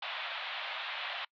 white band-pass noise, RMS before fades -39 dBFS, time 0.02-1.25 s, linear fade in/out 5 ms, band 610 to 3700 Hz, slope 48 dB/octave, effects noise-tail reverb RT60 0.1 s tail -26 dB re dry

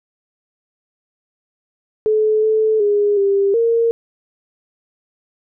sine tone with pitch steps, 431.4 / 436.2 / 411.4 / 396.8 / 461.9 Hz, A4 / A4 / G#4 / G4 / A#4, -34 / -15 / -16 / +21 / -16 cents, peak -12 dBFS, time 2.06-3.91 s, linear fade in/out 0 ms, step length 370 ms, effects none

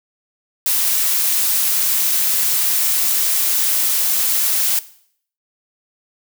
blue noise, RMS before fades -17 dBFS, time 0.66-4.79 s, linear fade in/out 2 ms, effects noise-tail reverb RT60 0.6 s tail -17 dB re dry

